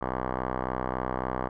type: tone with low-pass filter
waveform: 5% pulse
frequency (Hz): 63.6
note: C2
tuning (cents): -48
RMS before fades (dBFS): -31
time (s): 0.01-1.49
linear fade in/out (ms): 10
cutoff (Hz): 1200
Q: 9.3
effects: none

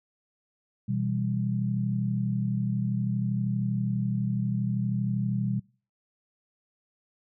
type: tone cluster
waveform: sine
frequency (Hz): 123.6 / 164.2 / 196.6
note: B2 / E3 / G3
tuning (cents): +2 / -6 / +5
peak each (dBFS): -28 / -34 / -29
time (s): 0.88-5.6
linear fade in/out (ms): 10
effects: noise-tail reverb RT60 0.4 s tail -24 dB re dry

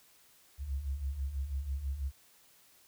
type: beating tone pair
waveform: sine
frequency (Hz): 64.2 / 70.3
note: C2 / C#2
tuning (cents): -32 / +25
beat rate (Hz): 6.1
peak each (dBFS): -40 / -34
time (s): 0.58-2.12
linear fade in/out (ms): 50
effects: white hiss -63 dBFS RMS until 2.87 s

